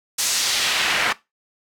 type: noise with band-pass filter sweep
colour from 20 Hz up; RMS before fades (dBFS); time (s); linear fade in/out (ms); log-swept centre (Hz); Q
pink; -21; 0.18-1.13; 10; 7400 to 1700; 1.1
effects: noise-tail reverb RT60 0.2 s tail -18 dB re dry